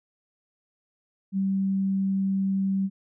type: tone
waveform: sine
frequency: 193.6 Hz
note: G3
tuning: 21 cents flat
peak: -22 dBFS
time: 1.32-2.9 s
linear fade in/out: 50 ms
effects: none